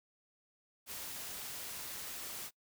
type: noise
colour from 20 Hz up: white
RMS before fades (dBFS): -44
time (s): 0.86-2.51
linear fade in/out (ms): 50
effects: noise-tail reverb RT60 0.1 s tail -23 dB re dry